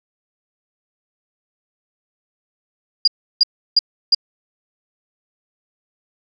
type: tone bursts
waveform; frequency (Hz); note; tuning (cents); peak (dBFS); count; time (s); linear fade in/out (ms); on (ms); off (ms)
sine; 4840; D#8; -49; -8; 4; 3.05-4.148; 5; 27; 330
effects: none